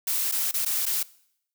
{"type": "noise with dropouts", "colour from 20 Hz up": "blue", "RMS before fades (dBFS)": -26, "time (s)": [0.07, 1.03], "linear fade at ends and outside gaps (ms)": 5, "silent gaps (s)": [[0.315, 0.321], [0.513, 0.539], [0.65, 0.66], [0.856, 0.863]], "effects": ["noise-tail reverb RT60 0.7 s tail -21 dB re dry"]}